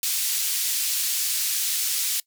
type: band-pass noise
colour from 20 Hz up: white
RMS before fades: -25 dBFS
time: 0.03-2.2 s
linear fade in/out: 2 ms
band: 3100 to 15000 Hz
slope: 12 dB/octave
effects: noise-tail reverb RT60 0.1 s tail -22 dB re dry